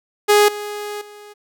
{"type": "tone with level steps", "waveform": "sawtooth", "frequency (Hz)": 415.3, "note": "G#4", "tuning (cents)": 0, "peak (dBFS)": [-6, -22, -34], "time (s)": [0.28, 1.34], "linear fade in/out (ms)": 20, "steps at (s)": [0.48, 1.01], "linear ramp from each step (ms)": 5, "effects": []}